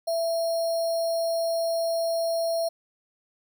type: tone with sample-and-hold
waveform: sine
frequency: 665 Hz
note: E5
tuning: 15 cents sharp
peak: -23 dBFS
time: 0.07-2.69 s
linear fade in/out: 10 ms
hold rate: 4900 Hz
effects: none